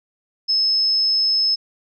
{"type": "tone", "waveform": "sine", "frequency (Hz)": 5200, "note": "E8", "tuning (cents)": -24, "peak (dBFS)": -15, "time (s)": [0.48, 1.56], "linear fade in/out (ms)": 20, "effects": []}